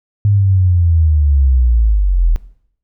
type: linear sweep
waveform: sine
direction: down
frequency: 103.83 to 38.89 Hz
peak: -8 dBFS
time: 0.25-2.36 s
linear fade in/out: 0 ms
effects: noise-tail reverb RT60 0.7 s tail -19 dB re dry